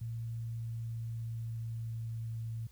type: tone with pitch glide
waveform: sine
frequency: 115.1 to 113.58 Hz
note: A#2 to A#2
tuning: -22 to -45 cents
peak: -36 dBFS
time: 0.01-2.67 s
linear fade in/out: 5 ms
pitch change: -23 cents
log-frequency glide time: 0.34-2.41 s
effects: added 60 Hz sine -57 dBFS peak until 2.71 s + white hiss -67 dBFS RMS until 2.71 s